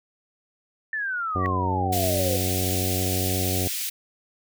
sine exponential sweep, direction down, 1795 to 493.9 Hz, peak -25 dBFS, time 0.93-2.37 s, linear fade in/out 2 ms
harmonic tone, 92.6 Hz, F#2, 2 cents sharp, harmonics 1 / 2 / 3 / 4 / 5 / 6 / 7 / 8, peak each -26 / -33 / -32 / -33 / -36 / -37 / -40 / -37 dBFS, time 1.35-3.68 s, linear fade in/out 5 ms
sine tone with exponential growth, 1912 Hz, A#6, 43 cents sharp, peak -23 dBFS, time 1.38-1.46 s, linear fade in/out 0 ms, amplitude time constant 17 ms
white high-pass noise, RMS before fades -29 dBFS, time 1.92-3.9 s, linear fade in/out 10 ms, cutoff 2100 Hz, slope 24 dB/octave
effects none

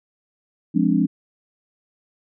sine chord, D half-diminished seventh, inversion first, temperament equal, 174.61 / 207.7 / 261.6 / 293.7 Hz, F3 / Ab3 / C4 / D4, 0 / 0 / 0 / 0 cents, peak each -21 dBFS, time 0.74-1.07 s, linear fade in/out 20 ms, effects none

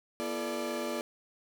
35% pulse tone cluster, 242.7 / 339.1 / 433 / 589 Hz, B3 / E4 / A4 / D5, -30 / +49 / -28 / +5 cents, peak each -37 / -37 / -38 / -35 dBFS, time 0.2-1.01 s, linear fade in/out 0 ms, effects none

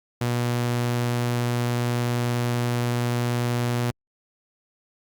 sawtooth tone, 120.7 Hz, B2, 39 cents flat, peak -18 dBFS, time 0.21-3.91 s, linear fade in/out 5 ms, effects Opus 48 kbps

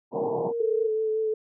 white band-pass noise, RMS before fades -31 dBFS, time 0.11-0.53 s, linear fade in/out 50 ms, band 120 to 960 Hz, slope 96 dB/octave
sine tone, 466.2 Hz, A#4, in tune, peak -26 dBFS, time 0.12-0.9 s, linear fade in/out 50 ms
sine tone with vibrato, 437.3 Hz, A4, 11 cents flat, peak -23 dBFS, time 0.6-1.34 s, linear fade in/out 5 ms, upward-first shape triangle, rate 5.4 Hz, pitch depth 20 cents each way
effects none

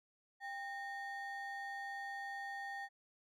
triangle ring-modulated tone, 1318.5 Hz, E6, in tune, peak -37 dBFS, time 0.4-2.89 s, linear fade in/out 50 ms, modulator 524 Hz, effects none

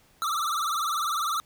square tone with vibrato, 1257 Hz, D#6, 17 cents sharp, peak -26 dBFS, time 0.22-1.4 s, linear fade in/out 0 ms, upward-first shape sine, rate 20 Hz, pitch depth 140 cents each way, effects pink hiss -61 dBFS RMS until 1.45 s

